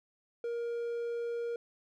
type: tone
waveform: triangle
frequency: 470.5 Hz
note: A#4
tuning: 16 cents sharp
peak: -31 dBFS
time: 0.44-1.56 s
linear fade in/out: 2 ms
effects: none